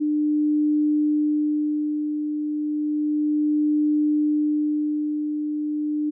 sine tone with tremolo, 300 Hz, D4, 37 cents sharp, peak -17 dBFS, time 0-6.11 s, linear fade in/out 20 ms, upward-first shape sine, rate 0.32 Hz, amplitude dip 50%, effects none

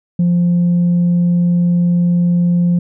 sine tone, 174.61 Hz, F3, in tune, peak -8 dBFS, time 0.19-2.79 s, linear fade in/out 5 ms, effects tanh soft clip ceiling -8 dBFS

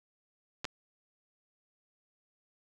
clicks, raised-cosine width 0.2 ms, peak -18 dBFS, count 2, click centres 0.645 / 0.652 s, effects none

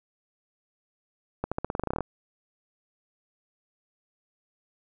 accelerating click train, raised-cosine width 1 ms, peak -14 dBFS, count 14, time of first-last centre 1.44-2.007 s, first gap 76 ms, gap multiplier 0.9, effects none

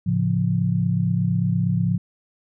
sine chord, A augmented, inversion none, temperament equal, 110 / 138.59 / 174.61 Hz, A2 / C#3 / E#3, 0 / 0 / 0 cents, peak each -23 / -24 / -21 dBFS, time 0.06-1.98 s, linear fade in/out 10 ms, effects none

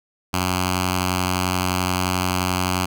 5% pulse tone with notch filter, 91.5 Hz, F#2, 19 cents flat, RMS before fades -22 dBFS, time 0.33-2.86 s, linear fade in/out 10 ms, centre 490 Hz, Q 0.79, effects none

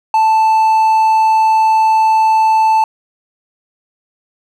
triangle tone, 880 Hz, A5, in tune, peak -6 dBFS, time 0.14-2.84 s, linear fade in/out 2 ms, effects none

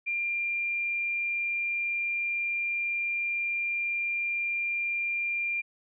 sine tone, 2389 Hz, D7, 29 cents sharp, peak -27 dBFS, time 0.06-5.62 s, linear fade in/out 20 ms, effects none

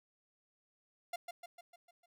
45% pulse tone with echo, 696 Hz, F5, 6 cents flat, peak -37 dBFS, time 1.13-1.16 s, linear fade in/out 5 ms, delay 150 ms, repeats 6, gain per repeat -5 dB, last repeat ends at 2.06 s, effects none

